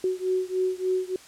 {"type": "beating tone pair", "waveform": "sine", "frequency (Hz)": [370, 373.4], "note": ["F#4", "F#4"], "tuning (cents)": [0, 16], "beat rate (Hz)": 3.4, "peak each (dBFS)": [-26, -27], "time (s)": [0.04, 1.16], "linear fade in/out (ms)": 2, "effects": ["white hiss -49 dBFS RMS until 1.27 s", "low-pass 9000 Hz 12 dB/octave"]}